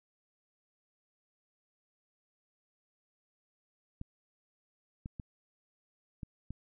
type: clicks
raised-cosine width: 5 ms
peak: -28 dBFS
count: 5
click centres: 4.014 / 5.059 / 5.198 / 6.232 / 6.506 s
effects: none